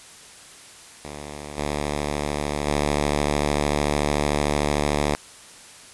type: tone with level steps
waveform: 5% pulse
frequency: 73.42 Hz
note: D2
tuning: in tune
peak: -23 / -13 / -9 dBFS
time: 1.05-5.15 s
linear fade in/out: 0 ms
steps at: 1.57 / 2.66 s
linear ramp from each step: 20 ms
effects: white hiss -45 dBFS RMS until 5.93 s + resampled to 24000 Hz